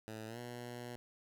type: tone with pitch glide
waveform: 10% pulse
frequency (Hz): 110 to 121.35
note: A2 to B2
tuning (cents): 0 to -30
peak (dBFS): -36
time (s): 0.08-0.96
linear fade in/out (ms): 0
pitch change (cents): +170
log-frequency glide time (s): 0.27-0.39
effects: none